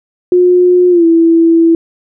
sine tone with pitch glide, 359.1 to 331.2 Hz, F4 to E4, +48 to +8 cents, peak -4 dBFS, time 0.32-1.75 s, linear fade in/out 2 ms, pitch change -140 cents, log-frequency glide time 0.9-1.05 s, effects none

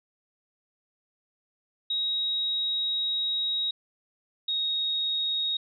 sine tone pair in turn, 3800 / 3756 Hz, A#7 / A#7, +33 / +12 cents, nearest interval unison, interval 21 cents, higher first, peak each -25 dBFS, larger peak neither, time 1.9-3.71 / 4.48-5.57 s, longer first, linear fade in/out 5 ms, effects none

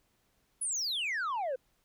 sine exponential sweep, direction down, 10548 to 491.3 Hz, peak -28 dBFS, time 0.61-1.56 s, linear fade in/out 10 ms, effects tanh soft clip ceiling -30 dBFS + pink hiss -73 dBFS RMS until 1.84 s

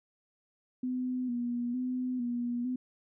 sine tone with vibrato, 246.8 Hz, B3, 1 cent flat, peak -30 dBFS, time 0.83-2.76 s, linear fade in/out 5 ms, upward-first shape square, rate 1.1 Hz, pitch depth 42 cents each way, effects none

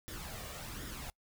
pink noise with flanger, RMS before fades -44 dBFS, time 0.08-1.1 s, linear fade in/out 0 ms, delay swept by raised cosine 0.56 to 1.76 ms, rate 1.3 Hz, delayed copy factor +0.55, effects noise-tail reverb RT60 0.1 s tail -25 dB re dry

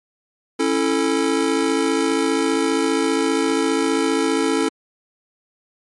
square chord, A major, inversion first, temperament just, 275 / 330 / 440 Hz, C#4 / E4 / A4, -14 / +2 / 0 cents, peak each -22 dBFS, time 0.59-4.69 s, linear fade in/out 10 ms, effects MP3 48 kbps

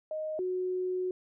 sine tone pair in turn, 622 / 367.2 Hz, D#5 / F#4, -1 / -13 cents, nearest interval major sixth, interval 912 cents, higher first, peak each -32 / -29 dBFS, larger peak second, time 0.11-0.39 / 0.39-1.11 s, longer second, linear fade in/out 2 ms, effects none

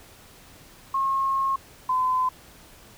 sine tone pair in turn, 1080 / 1020.3 Hz, C#6 / C6, -45 / -44 cents, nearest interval minor second, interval 99 cents, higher first, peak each -21 / -20 dBFS, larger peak second, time 0.94-1.56 / 1.89-2.29 s, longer first, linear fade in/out 5 ms, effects pink hiss -50 dBFS RMS until 2.97 s

